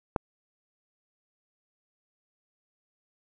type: click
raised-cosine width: 1 ms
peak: -11 dBFS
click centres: 0.162 s
effects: none